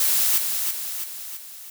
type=noise with echo; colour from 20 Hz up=blue; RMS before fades=-20 dBFS; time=0-0.38 s; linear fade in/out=2 ms; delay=330 ms; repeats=4; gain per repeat=-5 dB; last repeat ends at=1.7 s; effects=none